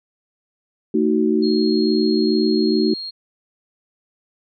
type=chord; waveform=sine; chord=D# diminished; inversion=second; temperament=just; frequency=224 / 311.1 / 373.4 Hz; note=A3 / D#4 / F#4; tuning=+31 / 0 / +16 cents; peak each=-19 dBFS; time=0.94-2.94 s; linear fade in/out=5 ms
type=tone; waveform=sine; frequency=4255 Hz; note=C8; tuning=28 cents sharp; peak=-27 dBFS; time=1.42-3.11 s; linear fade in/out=20 ms
effects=none